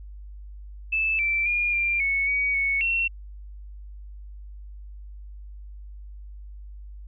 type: tone with pitch steps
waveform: sine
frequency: 2628 / 2338 / 2422 / 2381 / 2209 / 2250 / 2214 / 2717 Hz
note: E7 / D7 / D#7 / D7 / C#7 / C#7 / C#7 / F7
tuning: -6 / -8 / -47 / +23 / -7 / +25 / -3 / -48 cents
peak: -21 dBFS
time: 0.92-3.08 s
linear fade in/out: 10 ms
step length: 270 ms
effects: added 50 Hz sine -38 dBFS peak until 7.07 s